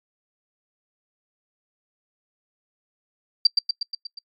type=tone with echo; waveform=sine; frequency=4699 Hz; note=D8; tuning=in tune; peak=-10 dBFS; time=3.45-3.47 s; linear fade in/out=5 ms; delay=120 ms; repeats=6; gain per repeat=-4 dB; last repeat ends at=4.19 s; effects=noise-tail reverb RT60 0.1 s tail -25 dB re dry + MP3 96 kbps